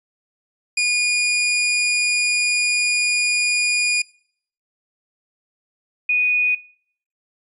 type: tone pair in turn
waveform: sawtooth / sine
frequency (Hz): 2441 / 2474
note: D#7 / D#7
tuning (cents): -34 / -10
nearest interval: unison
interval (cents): 24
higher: second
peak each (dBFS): -13 / -15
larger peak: first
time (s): 0.77-4.02 / 6.09-6.55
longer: first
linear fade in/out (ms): 5
effects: noise-tail reverb RT60 0.6 s tail -24 dB re dry + resampled to 24000 Hz